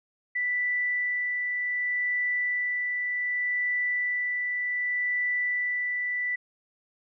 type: tone with tremolo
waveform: sine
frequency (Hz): 1975.5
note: B6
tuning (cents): 0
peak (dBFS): -24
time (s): 0.35-6.36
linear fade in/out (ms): 10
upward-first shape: sine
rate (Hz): 0.66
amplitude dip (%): 25
effects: none